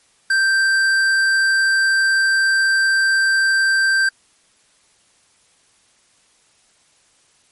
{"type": "tone with tanh clipping", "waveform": "sine", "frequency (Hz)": 1568, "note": "G6", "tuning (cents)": 0, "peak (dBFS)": -15, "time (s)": [0.3, 4.09], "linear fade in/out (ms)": 5, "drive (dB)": 13, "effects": ["white hiss -57 dBFS RMS until 7.51 s", "MP3 48 kbps"]}